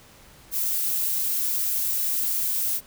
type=noise; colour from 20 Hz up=violet; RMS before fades=-25 dBFS; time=0.51-2.81 s; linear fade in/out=50 ms; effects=pink hiss -51 dBFS RMS until 2.86 s